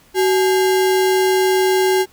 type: tone with sample-and-hold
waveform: sine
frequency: 375.7 Hz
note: F#4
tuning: 26 cents sharp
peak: -12 dBFS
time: 0.14-2.06 s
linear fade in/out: 50 ms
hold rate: 1225 Hz
effects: pink hiss -51 dBFS RMS until 2.12 s